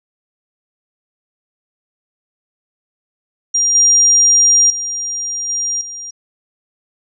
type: tone with level steps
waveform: sine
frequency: 5700 Hz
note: F8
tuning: 34 cents sharp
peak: -11 / -7 / -19 / -16 / -26 dBFS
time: 3.54-6.11 s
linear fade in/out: 10 ms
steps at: 3.75 / 4.7 / 5.49 / 5.81 s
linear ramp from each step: 2 ms
effects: none